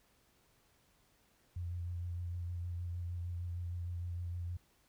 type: tone with vibrato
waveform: sine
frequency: 87.31 Hz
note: F2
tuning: in tune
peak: -37 dBFS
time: 1.56-4.57 s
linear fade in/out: 5 ms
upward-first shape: sine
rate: 6.5 Hz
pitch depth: 23 cents each way
effects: pink hiss -71 dBFS RMS until 4.88 s